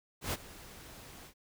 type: noise with ADSR envelope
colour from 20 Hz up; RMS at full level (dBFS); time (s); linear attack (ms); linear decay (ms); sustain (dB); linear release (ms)
pink; -33; 0.21-1.34; 120; 32; -18; 80
effects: none